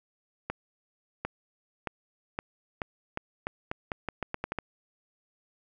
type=accelerating click train; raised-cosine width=0.5 ms; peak=-16 dBFS; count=15; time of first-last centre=0.5-4.587 s; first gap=750 ms; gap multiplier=0.83; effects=none